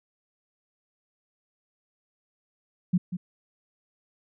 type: tone with echo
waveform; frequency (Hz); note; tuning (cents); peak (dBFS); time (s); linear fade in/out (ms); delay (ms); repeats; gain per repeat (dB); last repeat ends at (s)
sine; 180; F#3; -47; -18; 2.93-2.98; 10; 190; 1; -10; 3.17
effects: none